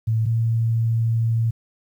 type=tone pair in turn; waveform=sine; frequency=111.6 / 114.14 Hz; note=A2 / A#2; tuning=+25 / -36 cents; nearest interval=unison; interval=39 cents; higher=second; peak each=-17 dBFS; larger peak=neither; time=0.07-0.26 / 0.26-1.51 s; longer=second; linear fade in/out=10 ms; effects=9-bit